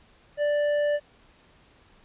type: tone with tanh clipping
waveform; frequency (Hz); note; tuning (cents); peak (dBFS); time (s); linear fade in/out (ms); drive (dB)
sine; 587.3; D5; 0; -23; 0.37-1; 50; 9
effects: pink hiss -58 dBFS RMS until 2.04 s + resampled to 8000 Hz